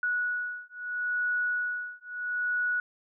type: beating tone pair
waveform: sine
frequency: 1466 / 1466.76 Hz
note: F#6 / F#6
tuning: -16 / -16 cents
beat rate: 0.76 Hz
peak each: -31 / -31 dBFS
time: 0.03-2.8 s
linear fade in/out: 2 ms
effects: none